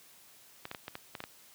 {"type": "clicks", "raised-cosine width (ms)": 0.3, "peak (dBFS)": -23, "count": 8, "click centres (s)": [0.654, 0.714, 0.748, 0.881, 0.954, 1.152, 1.204, 1.239], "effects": ["white hiss -58 dBFS RMS until 1.54 s", "high-pass 80 Hz 12 dB/octave"]}